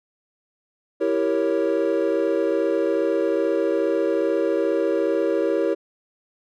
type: chord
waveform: triangle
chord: E diminished seventh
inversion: none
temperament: equal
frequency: 329.6 / 392 / 466.2 / 554.4 Hz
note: E4 / G4 / Bb4 / Db5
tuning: 0 / 0 / 0 / 0 cents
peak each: -22 dBFS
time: 1-5.75 s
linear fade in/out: 20 ms
effects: tanh soft clip ceiling -9 dBFS